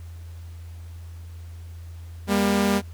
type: tone pair together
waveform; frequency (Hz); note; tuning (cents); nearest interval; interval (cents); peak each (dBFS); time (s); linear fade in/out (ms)
sawtooth; 199.59 / 238; G3 / A#3; +31 / +36; minor third; 305; -16 / -21; 2.27-2.82; 50
effects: added 84 Hz sine -36 dBFS peak until 2.93 s + pink hiss -55 dBFS RMS until 2.93 s